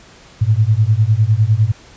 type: beating tone pair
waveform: sine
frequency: 103.83 / 113.73 Hz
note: G#2 / A#2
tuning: 0 / -42 cents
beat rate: 9.9 Hz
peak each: -13 dBFS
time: 0.41-1.72 s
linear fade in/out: 10 ms
effects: pink hiss -43 dBFS RMS until 1.96 s + resampled to 16000 Hz